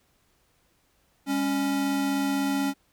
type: tone pair together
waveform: square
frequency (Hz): 201.3 / 277.2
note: G3 / C#4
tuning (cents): +46 / 0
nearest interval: tritone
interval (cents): 554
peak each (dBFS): -33 / -25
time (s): 1.26-2.74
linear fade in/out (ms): 50
effects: pink hiss -67 dBFS RMS until 2.92 s